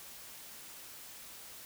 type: silence
effects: white hiss -50 dBFS RMS until 1.65 s